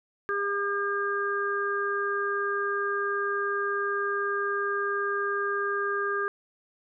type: harmonic tone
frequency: 402.7 Hz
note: G4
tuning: 47 cents sharp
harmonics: 1 / 3 / 4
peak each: -30 / -30 / -30 dBFS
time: 0.29-6.28 s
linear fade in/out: 0 ms
effects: none